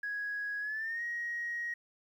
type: tone with pitch glide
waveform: sine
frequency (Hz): 1663 to 1888.3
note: G#6 to A#6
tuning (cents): +2 to +22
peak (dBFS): -33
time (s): 0.03-1.74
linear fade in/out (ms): 5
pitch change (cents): +220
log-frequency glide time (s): 0.6-1.03
effects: tanh soft clip ceiling -29 dBFS + 11-bit